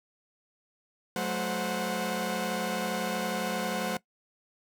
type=tone cluster; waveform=sawtooth; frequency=185.2 / 217.6 / 518 / 731 Hz; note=F#3 / A3 / C5 / F#5; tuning=+2 / -19 / -17 / -21 cents; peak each=-31 dBFS; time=1.16-3.97 s; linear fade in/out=2 ms; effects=noise-tail reverb RT60 0.1 s tail -19 dB re dry